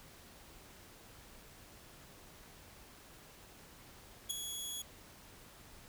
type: tone with ADSR envelope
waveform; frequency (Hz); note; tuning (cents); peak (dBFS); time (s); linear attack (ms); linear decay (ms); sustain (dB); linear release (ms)
15% pulse; 3353; G#7; +16; -24; 4.29-4.82; 18; 5; -9; 4
effects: pink hiss -57 dBFS RMS until 5.88 s